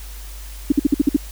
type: tone bursts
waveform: sine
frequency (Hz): 285.9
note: D4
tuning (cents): -46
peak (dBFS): -9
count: 7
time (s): 0.7-1.165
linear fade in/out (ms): 5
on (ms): 21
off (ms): 53
effects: added 50 Hz sine -32 dBFS peak until 1.31 s + white hiss -41 dBFS RMS until 1.31 s